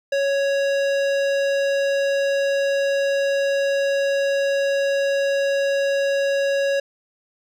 sine tone with hard clipping, 555 Hz, C#5, 2 cents sharp, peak -20 dBFS, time 0.12-6.8 s, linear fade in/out 5 ms, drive 16 dB, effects none

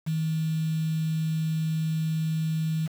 sine tone with quantisation, 159.1 Hz, D#3, 39 cents sharp, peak -24 dBFS, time 0.06-2.88 s, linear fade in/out 20 ms, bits 7, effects none

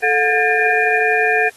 sine tone cluster, 438.4 / 723 / 1615 / 1784 / 2421 Hz, A4 / F#5 / G#6 / A6 / D#7, -6 / -40 / -49 / +23 / -48 cents, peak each -19 dBFS, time 0.02-1.5 s, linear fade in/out 20 ms, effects white hiss -46 dBFS RMS until 1.56 s + AAC 32 kbps

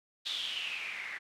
blue noise with low-pass filter sweep, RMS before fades -38 dBFS, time 0.25-1.19 s, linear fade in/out 20 ms, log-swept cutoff 3700 to 1900 Hz, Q 7.7, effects none

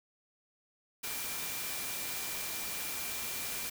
sine tone in noise, 2368 Hz, D7, 14 cents sharp, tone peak -47 dBFS, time 1.03-3.7 s, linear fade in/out 10 ms, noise white, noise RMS -38 dBFS, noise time 1.03-3.7 s, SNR -12 dB, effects none

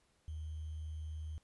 sine tone with sample-and-hold, 77.8 Hz, D#2, in tune, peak -40 dBFS, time 0.28-1.38 s, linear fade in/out 0 ms, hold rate 3150 Hz, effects pink hiss -74 dBFS RMS until 1.43 s + resampled to 24000 Hz

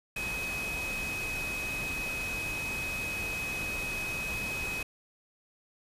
sine tone in noise, 2532 Hz, D#7, 30 cents sharp, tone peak -33 dBFS, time 0.16-4.83 s, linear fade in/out 5 ms, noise pink, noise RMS -39 dBFS, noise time 0.16-4.83 s, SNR +3 dB, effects resampled to 32000 Hz

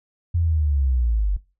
sine linear sweep, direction down, 87.31 to 46.25 Hz, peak -17 dBFS, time 0.34-1.37 s, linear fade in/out 10 ms, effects noise-tail reverb RT60 0.3 s tail -21 dB re dry

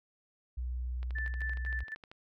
sine tone, 61.74 Hz, B1, in tune, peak -33 dBFS, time 0.57-1.84 s, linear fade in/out 10 ms
click train, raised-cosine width 0.3 ms, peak -33 dBFS, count 15, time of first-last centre 1.03-2.115 s, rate 12.9 Hz
sine tone with tremolo, 1760 Hz, A6, in tune, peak -35 dBFS, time 1.15-1.95 s, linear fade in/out 10 ms, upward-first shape square, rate 3.9 Hz, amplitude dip 65%
effects none

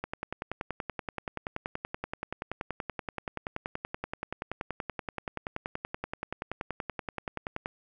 click train, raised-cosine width 0.5 ms, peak -18 dBFS, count 81, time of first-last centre 0.04-7.659 s, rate 10.5 Hz, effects none

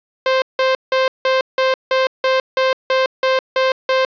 sawtooth tone bursts, 523.3 Hz, C5, in tune, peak -9 dBFS, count 12, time 0.26-4.05 s, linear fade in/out 2 ms, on 160 ms, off 170 ms, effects resampled to 11025 Hz + 8-bit

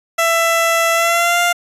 15% pulse tone with pitch glide, 666 to 698.7 Hz, E5 to F5, +18 to +1 cents, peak -6 dBFS, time 0.18-1.53 s, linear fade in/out 10 ms, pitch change +83 cents, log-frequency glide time 0.93-1.4 s, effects resampled to 32000 Hz

